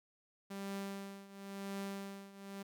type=tone with tremolo; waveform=sawtooth; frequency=197.2 Hz; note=G3; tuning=11 cents sharp; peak=-35 dBFS; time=0.5-2.63 s; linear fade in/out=10 ms; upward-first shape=triangle; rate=0.96 Hz; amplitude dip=85%; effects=none